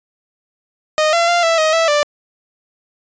sawtooth tone with pitch steps, 618 / 680 / 694 / 661 / 628 / 657 / 589 Hz, D#5 / F5 / F5 / E5 / D#5 / E5 / D5, -12 / -46 / -11 / +5 / +16 / -6 / +5 cents, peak -8 dBFS, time 0.98-2.03 s, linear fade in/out 0 ms, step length 150 ms, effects resampled to 16000 Hz

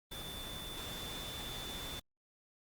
sine tone in noise, 3520 Hz, A7, in tune, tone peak -45 dBFS, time 0.11-2 s, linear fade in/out 10 ms, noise pink, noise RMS -45 dBFS, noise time 0.11-2 s, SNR -3 dB, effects Opus 32 kbps

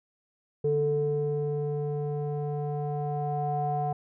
square tone with low-pass filter sweep, 146.83 Hz, D3, in tune, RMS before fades -29 dBFS, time 0.64-3.93 s, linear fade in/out 5 ms, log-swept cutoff 440 to 770 Hz, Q 7, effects none

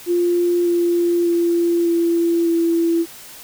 sine tone with pitch steps, 349.2 / 345.6 / 342 / 338.5 / 335 Hz, F4 / F4 / F4 / E4 / E4, 0 / -18 / -36 / +46 / +28 cents, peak -14 dBFS, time 0.06-3.06 s, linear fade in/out 50 ms, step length 600 ms, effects white hiss -39 dBFS RMS until 3.43 s

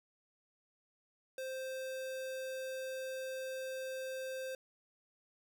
square tone, 523.3 Hz, C5, in tune, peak -40 dBFS, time 1.38-4.55 s, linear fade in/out 2 ms, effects none

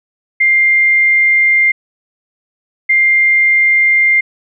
sine tone pair in turn, 2100 / 2100 Hz, C7 / C7, +6 / +6 cents, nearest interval unison, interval 0 cents, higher neither, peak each -7 dBFS, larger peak neither, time 0.4-1.72 / 2.89-4.21 s, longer neither, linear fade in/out 10 ms, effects none

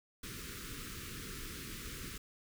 pink band-stop noise, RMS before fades -45 dBFS, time 0.23-2.18 s, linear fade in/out 5 ms, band 450 to 1200 Hz, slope 48 dB/octave, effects none

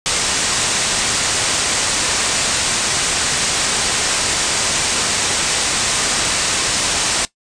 white low-pass noise, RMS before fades -18 dBFS, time 0.06-7.25 s, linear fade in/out 0 ms, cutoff 9200 Hz, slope 96 dB/octave, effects noise-tail reverb RT60 0.1 s tail -17 dB re dry + resampled to 22050 Hz

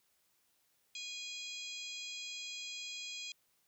harmonic tone with a mistuned harmonic, 822 Hz, G#5, 18 cents flat, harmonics 3 / 4 / 5 / 6 / 7 / 8 / 9, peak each -47 / -46 / -50 / -52 / -57 / -54 / -53 dBFS, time 0.95-3.32 s, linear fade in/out 2 ms, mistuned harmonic 7, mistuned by +79 cents, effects white hiss -75 dBFS RMS until 3.67 s

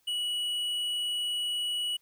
sine tone with tanh clipping, 2933 Hz, F#7, 16 cents flat, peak -30 dBFS, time 0.07-1.97 s, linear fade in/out 10 ms, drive 8 dB, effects white hiss -70 dBFS RMS until 2.01 s

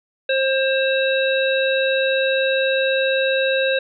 harmonic tone with a mistuned harmonic, 532 Hz, C5, 29 cents sharp, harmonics 1 / 3 / 5 / 7, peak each -18 / -23 / -25 / -26 dBFS, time 0.29-3.79 s, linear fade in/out 5 ms, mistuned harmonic 7, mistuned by +48 cents, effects none

